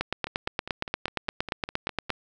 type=two click trains; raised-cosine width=0.3 ms; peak=-19 / -10 dBFS; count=10 / 19; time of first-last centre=0.27-2.096 / 0.01-2.103 s; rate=4.93 / 8.6 Hz; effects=none